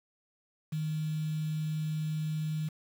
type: tone with quantisation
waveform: sine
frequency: 155.3 Hz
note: D#3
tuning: 3 cents flat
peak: -30 dBFS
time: 0.72-2.69 s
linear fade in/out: 10 ms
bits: 8
effects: none